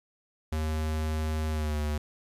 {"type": "tone with pitch glide", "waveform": "square", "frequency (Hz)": [78, 74.95], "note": ["D#2", "D2"], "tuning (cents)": [5, 36], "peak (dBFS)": -28, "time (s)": [0.52, 1.98], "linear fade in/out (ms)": 5, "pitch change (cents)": -69, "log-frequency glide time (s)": [1.51, 1.76], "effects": ["resampled to 32000 Hz", "10-bit"]}